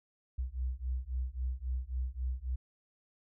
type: beating tone pair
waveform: sine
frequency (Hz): 61.5 / 65.2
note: B1 / C2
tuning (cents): -7 / -5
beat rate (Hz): 3.7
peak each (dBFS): -36 / -36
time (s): 0.38-2.56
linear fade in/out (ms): 10
effects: none